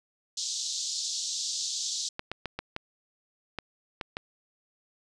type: band-pass noise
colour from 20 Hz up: white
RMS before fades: -33 dBFS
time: 0.37-2.09 s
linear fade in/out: 5 ms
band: 3600 to 7200 Hz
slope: 48 dB/octave
type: clicks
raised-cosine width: 0.3 ms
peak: -17 dBFS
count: 8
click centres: 2.194 / 2.316 / 2.457 / 2.59 / 2.764 / 3.587 / 4.012 / 4.169 s
effects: none